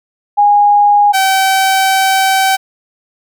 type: tone pair in turn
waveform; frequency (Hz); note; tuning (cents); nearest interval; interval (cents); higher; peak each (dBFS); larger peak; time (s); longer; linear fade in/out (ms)
sine / sawtooth; 822 / 768.8; G#5 / G5; -18 / -34; minor second; 116; first; -5; neither; 0.37-1.13 / 1.13-2.57; second; 20
effects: none